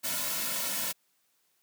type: noise with comb filter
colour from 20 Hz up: white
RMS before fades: -32 dBFS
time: 0.03-0.93 s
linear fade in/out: 20 ms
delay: 2.5 ms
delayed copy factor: -0.8
effects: white hiss -72 dBFS RMS until 1.62 s + high-pass 150 Hz 12 dB/octave